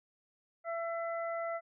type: harmonic tone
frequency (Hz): 670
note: E5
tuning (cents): +28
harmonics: 1 / 2 / 3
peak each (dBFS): -35 / -41 / -45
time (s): 0.64-1.61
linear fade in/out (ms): 50
effects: none